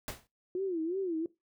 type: noise with exponential decay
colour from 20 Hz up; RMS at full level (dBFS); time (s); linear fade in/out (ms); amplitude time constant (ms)
pink; -35; 0.08-0.27; 0; 40
type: tone with vibrato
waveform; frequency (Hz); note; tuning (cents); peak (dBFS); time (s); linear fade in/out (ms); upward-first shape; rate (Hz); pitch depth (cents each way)
sine; 352; F4; +14; -30; 0.55-1.26; 2; sine; 2.8; 180
effects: noise-tail reverb RT60 0.2 s tail -19 dB re dry